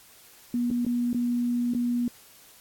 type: tone with dropouts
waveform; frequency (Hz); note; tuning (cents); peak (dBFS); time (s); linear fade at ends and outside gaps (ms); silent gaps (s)
sine; 241.4; B3; -39; -23; 0.54-2.08; 2; 0.703-0.711 / 0.85-0.864 / 1.131-1.145 / 1.737-1.748
effects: white hiss -53 dBFS RMS until 2.6 s + AAC 64 kbps